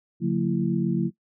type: tone cluster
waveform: sine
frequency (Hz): 141.6 / 178.8 / 226.8 / 334.4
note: C#3 / F3 / A#3 / E4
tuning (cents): +37 / +41 / -47 / +25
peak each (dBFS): -28 / -24 / -27 / -29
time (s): 0.2-1.11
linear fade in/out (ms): 50
effects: noise-tail reverb RT60 0.1 s tail -20 dB re dry